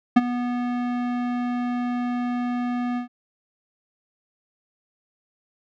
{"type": "tone with ADSR envelope", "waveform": "square", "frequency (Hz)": 244.5, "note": "B3", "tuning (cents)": -17, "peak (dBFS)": -9, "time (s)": [0.16, 3.08], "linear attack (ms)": 10, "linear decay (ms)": 30, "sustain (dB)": -15, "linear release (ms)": 110, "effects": ["low-pass 2000 Hz 12 dB/octave"]}